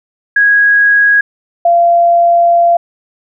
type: tone pair in turn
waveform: sine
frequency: 1653 / 687.4 Hz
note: G#6 / F5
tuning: -9 / -28 cents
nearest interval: octave + minor third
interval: 1519 cents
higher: first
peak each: -5 dBFS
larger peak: neither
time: 0.36-1.21 / 1.65-2.77 s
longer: second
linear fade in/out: 5 ms
effects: none